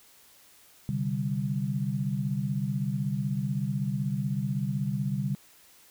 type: chord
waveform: sine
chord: C suspended second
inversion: none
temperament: equal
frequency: 130.81 / 146.83 / 196 Hz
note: C3 / D3 / G3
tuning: 0 / 0 / 0 cents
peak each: -31 dBFS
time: 0.89-5.35 s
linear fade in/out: 0 ms
effects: white hiss -57 dBFS RMS until 5.9 s